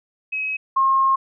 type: tone pair in turn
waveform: sine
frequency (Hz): 2551 / 1072.6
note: D#7 / C6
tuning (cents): +43 / +43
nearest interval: octave + minor third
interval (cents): 1500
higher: first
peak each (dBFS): -22 / -14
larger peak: second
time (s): 0.32-0.57 / 0.76-1.16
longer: second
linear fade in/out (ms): 10
effects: none